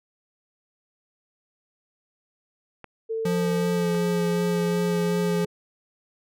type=clicks; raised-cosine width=0.5 ms; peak=-25 dBFS; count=2; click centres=2.843 / 3.948 s
type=tone with pitch glide; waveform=sine; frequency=447.8 to 420.2 Hz; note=A4 to G#4; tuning=+30 to +20 cents; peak=-25 dBFS; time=3.09-5.46 s; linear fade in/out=20 ms; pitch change=-110 cents; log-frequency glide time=3.59-4.05 s
type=tone with vibrato; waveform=square; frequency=174.61 Hz; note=F3; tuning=in tune; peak=-24 dBFS; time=3.25-5.45 s; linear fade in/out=5 ms; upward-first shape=sine; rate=2.7 Hz; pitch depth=12 cents each way
effects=none